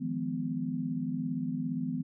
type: chord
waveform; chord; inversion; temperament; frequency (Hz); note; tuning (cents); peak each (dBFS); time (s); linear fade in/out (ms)
sine; F half-diminished seventh; third; just; 157.15 / 174.61 / 209.5 / 251.4; Eb3 / F3 / Ab3 / Cb4; +18 / 0 / +15 / +31; -37 / -37 / -39 / -33; 0-2.03; 20
effects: none